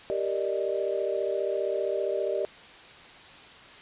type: chord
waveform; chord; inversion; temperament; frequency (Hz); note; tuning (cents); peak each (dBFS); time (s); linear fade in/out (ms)
sine; Eb major seventh; first; equal; 392 / 466.2 / 587.3 / 622.3; G4 / Bb4 / D5 / Eb5; 0 / 0 / 0 / 0; -30 / -33 / -31 / -32; 0.1-2.45; 0
effects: white hiss -48 dBFS RMS until 3.81 s + resampled to 8000 Hz